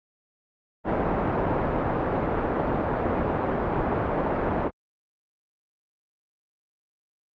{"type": "low-pass noise", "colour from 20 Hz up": "white", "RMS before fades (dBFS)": -25, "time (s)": [0.84, 4.71], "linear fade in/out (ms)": 50, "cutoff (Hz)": 790, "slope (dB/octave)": 12, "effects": ["low-pass 2000 Hz 12 dB/octave", "Opus 32 kbps"]}